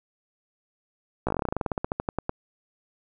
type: slowing click train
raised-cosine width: 1 ms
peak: -12 dBFS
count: 22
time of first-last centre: 1.27-2.294 s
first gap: 16 ms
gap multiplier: 1.1
effects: none